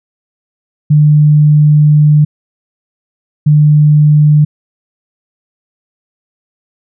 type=tone bursts at uneven times; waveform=sine; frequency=150 Hz; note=D3; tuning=37 cents sharp; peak=-3 dBFS; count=2; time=0.9-2.25 / 3.46-4.45 s; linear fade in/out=10 ms; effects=none